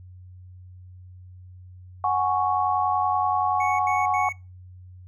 sine chord, F# suspended second, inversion none, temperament equal, 740 / 830.6 / 1108.7 Hz, F#5 / G#5 / C#6, 0 / 0 / 0 cents, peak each -24 / -25 / -24 dBFS, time 2.04-4.29 s, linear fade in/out 2 ms
triangle tone bursts, 2217 Hz, C#7, in tune, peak -27 dBFS, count 3, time 3.6-4.326 s, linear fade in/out 5 ms, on 190 ms, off 78 ms
effects noise-tail reverb RT60 0.3 s tail -25 dB re dry + added 91 Hz sine -42 dBFS peak until 5.07 s

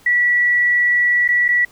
sine tone with dropouts, 1946 Hz, B6, 26 cents flat, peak -12 dBFS, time 0.06-1.65 s, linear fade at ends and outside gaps 5 ms, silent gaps 1.279-1.287 / 1.482-1.487 s, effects pink hiss -49 dBFS RMS until 1.71 s

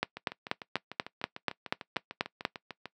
two click trains, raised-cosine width 0.3 ms, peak -11 / -23 dBFS, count 11 / 19, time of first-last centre 0.03-2.451 / 0.17-2.857 s, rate 4.13 / 6.7 Hz, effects noise-tail reverb RT60 0.1 s tail -20 dB re dry + high-pass 150 Hz 12 dB/octave

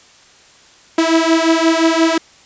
sawtooth beating tone pair, 324 / 329.7 Hz, E4 / E4, -30 / 0 cents, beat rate 5.7 Hz, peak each -10 dBFS, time 0.98-2.18 s, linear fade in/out 5 ms, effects white hiss -46 dBFS RMS until 2.45 s + resampled to 16000 Hz

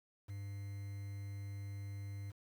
triangle tone with quantisation, 100 Hz, G2, 35 cents sharp, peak -40 dBFS, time 0.28-2.32 s, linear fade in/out 20 ms, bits 10, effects none

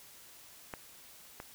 clicks, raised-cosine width 0.5 ms, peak -24 / -27 dBFS, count 2, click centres 0.738 / 1.401 s, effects white hiss -55 dBFS RMS until 1.54 s

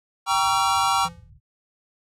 square chord, G diminished seventh, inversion none, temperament just, 784 / 940.8 / 1128.9 / 1354.7 Hz, G5 / Bb5 / Db6 / Fb6, 0 / +16 / +31 / +47 cents, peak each -25 dBFS, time 0.26-1.09 s, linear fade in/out 50 ms
pink low-pass noise, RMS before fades -44 dBFS, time 0.27-1.4 s, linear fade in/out 50 ms, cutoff 140 Hz, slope 48 dB/octave
square tone with exponential decay, 170 Hz, F3, 46 cents flat, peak -32 dBFS, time 1.05-1.3 s, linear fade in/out 0 ms, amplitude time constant 54 ms
effects high-pass 60 Hz 12 dB/octave + low-pass 10000 Hz 12 dB/octave

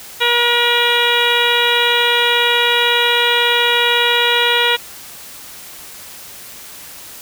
harmonic tone, 478.1 Hz, A#4, 44 cents sharp, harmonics 1 / 2 / 3 / 4 / 5 / 6 / 7 / 8, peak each -20 / -20 / -20 / -20 / -20 / -20 / -20 / -20 dBFS, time 0.2-4.77 s, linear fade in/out 20 ms, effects white hiss -35 dBFS RMS until 7.21 s

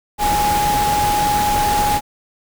sine tone in noise, 830.6 Hz, G#5, in tune, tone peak -15 dBFS, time 0.18-2.01 s, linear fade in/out 50 ms, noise pink, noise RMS -22 dBFS, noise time 0.18-2.01 s, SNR +4 dB, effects none

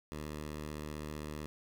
10% pulse tone, 75.6 Hz, D#2, 49 cents flat, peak -32 dBFS, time 0.12-1.46 s, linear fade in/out 0 ms, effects none

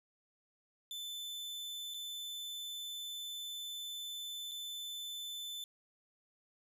40% pulse tone with dropouts, 3520 Hz, A7, in tune, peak -40 dBFS, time 0.91-5.64 s, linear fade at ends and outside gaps 1 ms, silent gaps 1.939-1.943 / 4.513-4.517 s, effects none

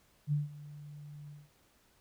sine tone with ADSR envelope, 147 Hz, D3, 2 cents sharp, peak -26 dBFS, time 0.27-1.5 s, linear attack 54 ms, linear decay 160 ms, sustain -19 dB, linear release 200 ms, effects pink hiss -68 dBFS RMS until 2 s

